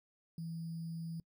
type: tone with sample-and-hold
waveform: sine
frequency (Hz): 164.81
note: E3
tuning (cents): 0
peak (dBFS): -39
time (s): 0.38-1.2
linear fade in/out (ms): 2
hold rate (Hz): 4900
effects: noise-tail reverb RT60 0.1 s tail -24 dB re dry